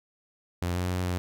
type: tone with pitch steps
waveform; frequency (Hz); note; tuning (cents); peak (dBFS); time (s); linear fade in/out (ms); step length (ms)
sawtooth; 88 / 90.2 / 90.8 / 89.5; F2 / F#2 / F#2 / F2; +14 / -44 / -32 / +43; -23; 0.62-1.18; 0; 140
effects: none